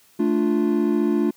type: chord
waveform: triangle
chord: D minor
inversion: second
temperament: equal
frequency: 220 / 293.7 / 349.2 Hz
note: A3 / D4 / F4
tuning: 0 / 0 / 0 cents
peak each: -20 dBFS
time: 0.19-1.31 s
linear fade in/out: 10 ms
effects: white hiss -56 dBFS RMS until 1.36 s